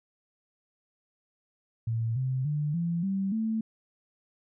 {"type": "tone with pitch steps", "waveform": "sine", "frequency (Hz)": [114, 130.2, 148.7, 169.82, 193.95, 221.5], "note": ["A#2", "C3", "D3", "F3", "G3", "A3"], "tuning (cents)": [-38, -8, 22, -48, -18, 12], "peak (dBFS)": -26, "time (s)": [1.87, 3.61], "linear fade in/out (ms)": 5, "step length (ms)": 290, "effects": []}